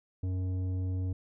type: tone with tanh clipping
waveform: sine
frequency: 92.5 Hz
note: F#2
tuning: in tune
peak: -31 dBFS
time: 0.23-1.13 s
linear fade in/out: 5 ms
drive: 10 dB
effects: none